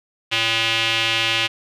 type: tone with band-pass filter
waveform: square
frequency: 113.4 Hz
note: A#2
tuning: 47 cents flat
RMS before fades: -20 dBFS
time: 0.31-1.48 s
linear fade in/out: 20 ms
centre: 2900 Hz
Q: 3.2
effects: none